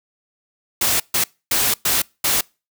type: noise bursts at uneven times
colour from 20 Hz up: white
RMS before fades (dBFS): -18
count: 5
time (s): 0.81-1 / 1.14-1.24 / 1.51-1.74 / 1.85-2.02 / 2.24-2.41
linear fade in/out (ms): 5
effects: noise-tail reverb RT60 0.3 s tail -26 dB re dry